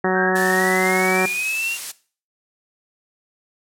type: harmonic tone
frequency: 186.3 Hz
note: F#3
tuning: 12 cents sharp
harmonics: 1 / 2 / 3 / 4 / 5 / 6 / 7 / 8 / 9 / 10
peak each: -23 / -20 / -27 / -24 / -29 / -31 / -30 / -32 / -28 / -28 dBFS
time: 0.04-1.26 s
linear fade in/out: 5 ms
type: linear sweep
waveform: sine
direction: up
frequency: 1532 to 2794 Hz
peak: -21 dBFS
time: 0.13-1.78 s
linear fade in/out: 50 ms
type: noise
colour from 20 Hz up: blue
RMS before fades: -26 dBFS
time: 0.35-1.92 s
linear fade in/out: 10 ms
effects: noise-tail reverb RT60 0.4 s tail -18 dB re dry + low-pass 10000 Hz 12 dB/octave